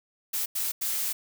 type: noise bursts at uneven times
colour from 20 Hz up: blue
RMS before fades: -29 dBFS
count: 3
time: 0.33-0.46 / 0.55-0.72 / 0.81-1.13 s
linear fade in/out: 10 ms
effects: none